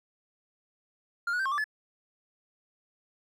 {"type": "tone with pitch steps", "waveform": "triangle", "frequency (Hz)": [1399, 1461, 1560, 1080, 1171, 1724], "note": ["F6", "F#6", "G6", "C#6", "D6", "A6"], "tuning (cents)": [3, -22, -9, -45, -5, -36], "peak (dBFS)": -25, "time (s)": [1.27, 1.642], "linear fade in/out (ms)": 5, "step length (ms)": 62, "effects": []}